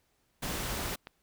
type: noise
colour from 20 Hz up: pink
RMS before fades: -35 dBFS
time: 0.42-0.96 s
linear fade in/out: 10 ms
type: click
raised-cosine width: 0.3 ms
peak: -26 dBFS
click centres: 1.071 s
effects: pink hiss -73 dBFS RMS until 1.22 s